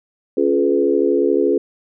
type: chord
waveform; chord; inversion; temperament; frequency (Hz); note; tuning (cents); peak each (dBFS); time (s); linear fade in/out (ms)
sine; C# dominant seventh; none; equal with one note detuned; 277.2 / 349.2 / 423.1 / 493.9; C#4 / E#4 / G#4 / B4; 0 / 0 / +32 / 0; -20 / -18 / -17 / -21; 0.37-1.58; 5
effects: none